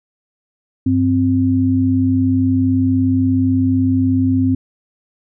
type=tone pair together; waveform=sine; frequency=98 / 261.6 Hz; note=G2 / C4; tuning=0 / 0 cents; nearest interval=octave + perfect fourth; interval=1700 cents; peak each=-17 / -13 dBFS; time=0.86-4.55 s; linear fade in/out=5 ms; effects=none